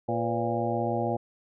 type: harmonic tone with a mistuned harmonic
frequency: 116.3 Hz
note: A#2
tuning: 4 cents flat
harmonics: 1 / 2 / 3 / 4 / 5 / 6 / 7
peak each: -33 / -33 / -33 / -33 / -33 / -33 / -33 dBFS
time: 0.08-1.17 s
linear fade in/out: 10 ms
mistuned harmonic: 4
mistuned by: +110 cents
effects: none